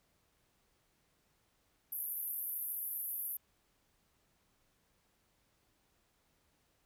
white band-pass noise, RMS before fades -40 dBFS, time 1.92-3.37 s, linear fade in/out 5 ms, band 11000 to 14000 Hz, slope 96 dB/octave, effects pink hiss -75 dBFS RMS until 6.85 s

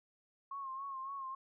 sine tone with vibrato, 1082 Hz, C#6, 42 cents flat, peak -40 dBFS, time 0.51-1.35 s, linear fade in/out 5 ms, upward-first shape sine, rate 3.6 Hz, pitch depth 52 cents each way, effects none

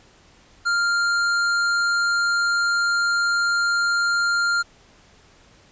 sine tone with tanh clipping, 1396.9 Hz, F6, in tune, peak -20 dBFS, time 0.65-4.63 s, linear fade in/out 20 ms, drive 18 dB, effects pink hiss -53 dBFS RMS until 5.71 s + resampled to 16000 Hz

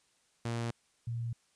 sawtooth / sine tone pair in turn, 116.9 / 116.9 Hz, A#2 / A#2, +5 / +5 cents, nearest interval unison, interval 0 cents, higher neither, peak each -29 / -33 dBFS, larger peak first, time 0.45-0.71 / 1.07-1.33 s, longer neither, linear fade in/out 5 ms, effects white hiss -71 dBFS RMS until 1.55 s + resampled to 22050 Hz

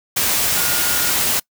sine tone in noise, 1431 Hz, F6, 42 cents sharp, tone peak -27 dBFS, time 0.56-1.11 s, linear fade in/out 10 ms, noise white, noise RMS -18 dBFS, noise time 0.16-1.4 s, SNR -12 dB, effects noise-tail reverb RT60 0.1 s tail -24 dB re dry

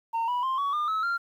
sine tone with pitch steps, 915 / 980.7 / 1051.1 / 1126.5 / 1207.3 / 1294 / 1386.9 Hz, A#5 / B5 / C6 / C#6 / D6 / E6 / F6, -32 / -12 / +8 / +28 / +47 / -32 / -12 cents, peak -22 dBFS, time 0.13-1.18 s, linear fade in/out 20 ms, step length 150 ms, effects tanh soft clip ceiling -24 dBFS + 10-bit

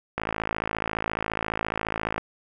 click train, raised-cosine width 0.5 ms, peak -11 dBFS, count 110, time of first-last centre 0.18-2.18 s, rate 54.5 Hz, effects none

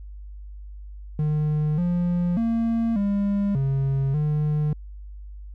triangle tone with pitch steps, 151.6 / 175.5 / 229.2 / 201.3 / 136 / 150.5 Hz, D#3 / F3 / A#3 / G3 / C#3 / D3, -45 / +9 / -29 / +46 / -33 / +43 cents, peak -18 dBFS, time 1.19-4.73 s, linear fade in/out 2 ms, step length 590 ms, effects added 50 Hz sine -36 dBFS peak until 5.54 s

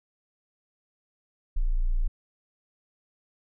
sine tone, 29 Hz, A#0, 8 cents flat, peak -21 dBFS, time 1.56-2.08 s, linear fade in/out 10 ms, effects none

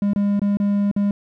triangle tone with dropouts, 202.5 Hz, G#3, 43 cents flat, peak -14 dBFS, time 0.02-1.11 s, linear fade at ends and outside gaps 2 ms, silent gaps 0.134-0.16 / 0.395-0.417 / 0.571-0.6 / 0.914-0.963 s, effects none

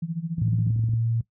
sine tone with tremolo, 165.8 Hz, E3, 10 cents sharp, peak -23 dBFS, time 0.02-0.7 s, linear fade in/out 5 ms, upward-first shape sine, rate 14 Hz, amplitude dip 90%
clicks, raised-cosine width 5 ms, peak -21 dBFS, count 12, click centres 0.383 / 0.421 / 0.481 / 0.534 / 0.588 / 0.667 / 0.705 / 0.762 / 0.793 / 0.839 / 0.888 / 0.936 s
sine tone with pitch glide, 112.5 to 115.06 Hz, A2 to A#2, +39 to -22 cents, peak -21 dBFS, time 0.41-1.21 s, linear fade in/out 5 ms, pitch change +39 cents, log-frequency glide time 0.77-1.07 s
effects noise-tail reverb RT60 0.1 s tail -18 dB re dry + high-pass 60 Hz 12 dB/octave

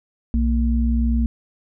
sine tone pair together, 61.3 / 231.2 Hz, B1 / A#3, -12 / -14 cents, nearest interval octave + major seventh, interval 2298 cents, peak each -17 / -21 dBFS, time 0.34-1.26 s, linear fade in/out 0 ms, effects none

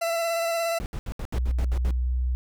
40% pulse tone with vibrato, 670 Hz, E5, 28 cents sharp, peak -23 dBFS, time 0.01-0.79 s, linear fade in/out 10 ms, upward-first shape square, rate 17 Hz, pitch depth 15 cents each way
brown noise bursts, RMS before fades -31 dBFS, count 9, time 0.8-1.907 s, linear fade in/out 0 ms, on 59 ms, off 72 ms
sine tone with pitch glide, 61.9 to 62.44 Hz, B1 to B1, +5 to +20 cents, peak -22 dBFS, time 1.34-2.35 s, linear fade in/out 0 ms, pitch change +15 cents, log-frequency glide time 2.03-2.08 s
effects none

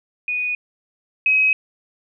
sine tone pair in turn, 2474 / 2542 Hz, D#7 / D#7, -10 / +36 cents, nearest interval unison, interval 46 cents, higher second, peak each -20 / -13 dBFS, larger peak second, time 0.28-0.55 / 1.26-1.53 s, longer neither, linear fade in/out 2 ms, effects none

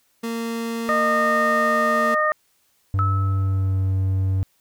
30% pulse tone, 230 Hz, A#3, 23 cents flat, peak -22 dBFS, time 0.23-2.15 s, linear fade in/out 10 ms
harmonic tone, 613 Hz, D#5, 26 cents flat, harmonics 1 / 2 / 3, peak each -22 / -20 / -23 dBFS, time 0.89-2.32 s, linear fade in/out 0 ms
triangle tone with pitch glide, 97 to 95.22 Hz, G2 to G2, -18 to -50 cents, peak -16 dBFS, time 2.94-4.43 s, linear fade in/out 0 ms, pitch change -32 cents, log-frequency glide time 3.29-3.77 s
sine tone with exponential decay, 1301 Hz, E6, 23 cents flat, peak -19 dBFS, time 2.99-3.91 s, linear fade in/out 0 ms, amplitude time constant 200 ms
effects white hiss -64 dBFS RMS until 4.6 s

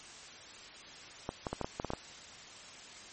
clicks, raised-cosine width 1 ms, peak -20 dBFS, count 9, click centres 1.291 / 1.468 / 1.53 / 1.613 / 1.645 / 1.799 / 1.847 / 1.904 / 1.935 s, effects white hiss -50 dBFS RMS until 3.12 s + MP3 32 kbps

